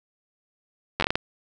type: slowing click train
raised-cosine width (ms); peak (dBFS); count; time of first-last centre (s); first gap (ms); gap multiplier
0.3; -6; 7; 1-1.155; 10; 1.38
effects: none